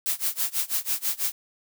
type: noise with tremolo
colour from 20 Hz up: blue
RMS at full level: -24 dBFS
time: 0.06-1.32 s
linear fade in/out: 0 ms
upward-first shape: sine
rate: 6.1 Hz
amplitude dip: 95%
effects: none